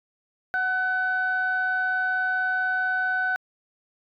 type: tone pair together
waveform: sine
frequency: 740 / 1504.1 Hz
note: F#5 / F#6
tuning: 0 / +28 cents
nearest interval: octave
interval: 1228 cents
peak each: -28 / -22 dBFS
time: 0.54-3.36 s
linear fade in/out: 0 ms
effects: tanh soft clip ceiling -16 dBFS